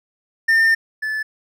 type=tone pair in turn; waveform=triangle; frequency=1807 / 1739.8 Hz; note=A6 / A6; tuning=+46 / -20 cents; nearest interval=minor second; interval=66 cents; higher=first; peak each=-10 / -19 dBFS; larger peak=first; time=0.48-0.75 / 1.02-1.23 s; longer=first; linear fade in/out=10 ms; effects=none